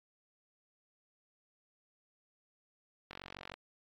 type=click train; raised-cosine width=0.3 ms; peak=-28 dBFS; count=21; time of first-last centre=3.11-3.54 s; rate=46.5 Hz; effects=AAC 32 kbps